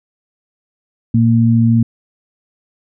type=tone pair together; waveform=sine; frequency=116.07 / 230 Hz; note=A#2 / A#3; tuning=-7 / -23 cents; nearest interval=octave; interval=1184 cents; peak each=-11 dBFS; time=1.14-1.83 s; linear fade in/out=5 ms; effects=none